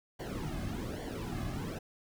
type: noise with flanger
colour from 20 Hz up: brown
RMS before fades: -38 dBFS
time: 0.19-1.79 s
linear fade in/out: 10 ms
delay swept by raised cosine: 0.78 to 2.18 ms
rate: 1.2 Hz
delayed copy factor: -0.8
effects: none